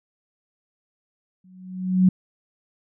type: tone with exponential growth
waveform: sine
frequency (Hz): 185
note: F#3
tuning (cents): 0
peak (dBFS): -10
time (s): 1.44-2.09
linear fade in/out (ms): 5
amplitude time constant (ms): 140
effects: none